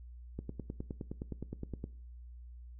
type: click train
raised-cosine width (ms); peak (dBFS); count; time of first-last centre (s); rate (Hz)
3; -26; 15; 0.39-1.841; 9.65
effects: noise-tail reverb RT60 0.5 s tail -20 dB re dry + added 60 Hz sine -47 dBFS peak until 2.79 s